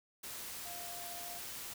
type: tone in noise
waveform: sine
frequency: 698.5 Hz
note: F5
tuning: in tune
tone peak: -49 dBFS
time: 0.65-1.39 s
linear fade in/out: 10 ms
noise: white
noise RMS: -45 dBFS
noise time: 0.23-1.74 s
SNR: -7 dB
effects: none